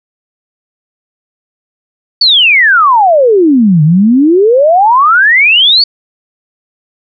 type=exponential two-way sweep; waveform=sine; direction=down then up; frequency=4600 to 146.83 to 4600 Hz; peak=-3 dBFS; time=2.21-5.84 s; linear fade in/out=5 ms; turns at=3.83 s; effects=none